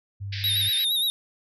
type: tone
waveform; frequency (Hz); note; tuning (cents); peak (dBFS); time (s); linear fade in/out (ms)
sine; 99.2; G2; +21; -30; 0.2-0.7; 20
type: band-pass noise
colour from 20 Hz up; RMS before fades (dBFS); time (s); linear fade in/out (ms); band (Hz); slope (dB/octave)
white; -35; 0.32-0.85; 10; 1600 to 5200; 96
type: tone with vibrato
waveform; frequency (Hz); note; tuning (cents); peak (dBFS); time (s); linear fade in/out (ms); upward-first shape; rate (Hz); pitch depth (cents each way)
square; 3752; A#7; +11; -22; 0.44-1.1; 0; sine; 8.6; 68
effects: none